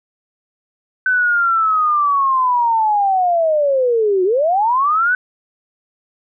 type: linear two-way sweep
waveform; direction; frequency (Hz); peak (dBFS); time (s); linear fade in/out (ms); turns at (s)
sine; down then up; 1523 to 357.8 to 1523; -12; 1.06-5.15; 2; 4.24
effects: none